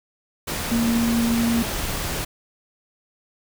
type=tone in noise; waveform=sine; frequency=232.3 Hz; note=A#3; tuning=6 cents flat; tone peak=-18 dBFS; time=0.71-1.63 s; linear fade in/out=10 ms; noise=pink; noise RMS=-27 dBFS; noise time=0.47-2.25 s; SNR=+6 dB; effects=none